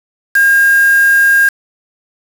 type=tone with quantisation; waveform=sine; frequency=1615 Hz; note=G#6; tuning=49 cents flat; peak=-6 dBFS; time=0.35-1.49 s; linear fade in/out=5 ms; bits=3; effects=none